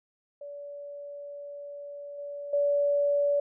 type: tone with level steps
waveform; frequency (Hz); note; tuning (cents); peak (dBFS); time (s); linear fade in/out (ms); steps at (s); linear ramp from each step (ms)
sine; 574; D5; -40; -38 / -35 / -22; 0.41-3.4; 5; 2.18 / 2.53; 5
effects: none